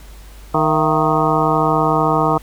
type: harmonic tone with a mistuned harmonic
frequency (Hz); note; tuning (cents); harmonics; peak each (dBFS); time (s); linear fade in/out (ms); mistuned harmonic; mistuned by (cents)
155.56; D#3; 0; 1 / 2 / 3 / 4 / 5 / 6 / 7 / 8; -21 / -21 / -21 / -21 / -21 / -21 / -21 / -21; 0.54-2.38; 5; 4; +120
effects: added 50 Hz sine -36 dBFS peak until 2.42 s + pink hiss -45 dBFS RMS until 2.42 s